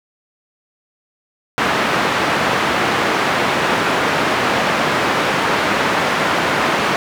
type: band-pass noise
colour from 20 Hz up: white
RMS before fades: -17 dBFS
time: 1.58-6.96 s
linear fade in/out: 0 ms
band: 140 to 1700 Hz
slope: 12 dB/octave
effects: none